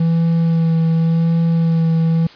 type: tone with vibrato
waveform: triangle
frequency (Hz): 164.81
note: E3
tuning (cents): 0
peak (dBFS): -10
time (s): 0-2.27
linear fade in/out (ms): 5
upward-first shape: sine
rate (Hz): 0.89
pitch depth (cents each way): 16
effects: white hiss -41 dBFS RMS until 2.35 s + resampled to 11025 Hz